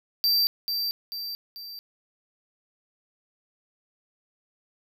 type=tone with echo; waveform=square; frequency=4685 Hz; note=D8; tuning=5 cents flat; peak=-20 dBFS; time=0.24-0.47 s; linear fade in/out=0 ms; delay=440 ms; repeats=3; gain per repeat=-6 dB; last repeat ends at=1.79 s; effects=none